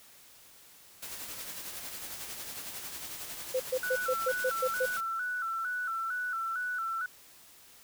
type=noise with tremolo; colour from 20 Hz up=white; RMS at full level=-40 dBFS; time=1.02-5.01 s; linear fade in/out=10 ms; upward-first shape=sine; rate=11 Hz; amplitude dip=40%
type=tone bursts; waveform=sine; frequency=513 Hz; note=C5; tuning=34 cents flat; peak=-26 dBFS; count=8; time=3.54-4.86 s; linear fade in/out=10 ms; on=60 ms; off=120 ms
type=tone with vibrato; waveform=sine; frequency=1409 Hz; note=F6; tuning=15 cents sharp; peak=-31 dBFS; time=3.83-7.06 s; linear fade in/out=2 ms; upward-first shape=square; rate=2.2 Hz; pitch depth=86 cents each way
effects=white hiss -56 dBFS RMS until 7.83 s